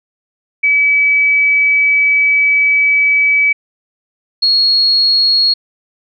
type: tone pair in turn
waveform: sine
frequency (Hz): 2289 / 4311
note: D7 / C#8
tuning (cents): -45 / -49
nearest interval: major seventh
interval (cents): 1096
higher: second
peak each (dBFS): -8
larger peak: neither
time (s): 0.63-3.53 / 4.42-5.54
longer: first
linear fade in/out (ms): 10
effects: none